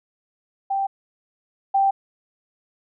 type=tone pair in turn; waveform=sine; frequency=784 / 784 Hz; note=G5 / G5; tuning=0 / 0 cents; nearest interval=unison; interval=0 cents; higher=neither; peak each=-20 / -15 dBFS; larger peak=second; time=0.7-0.87 / 1.74-1.91 s; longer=neither; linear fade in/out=10 ms; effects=none